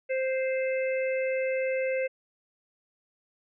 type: harmonic tone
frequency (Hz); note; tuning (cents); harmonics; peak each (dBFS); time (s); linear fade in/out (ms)
523.3; C5; 0; 1 / 3 / 4 / 5; -26 / -41 / -36 / -39; 0.09-2.08; 20
effects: none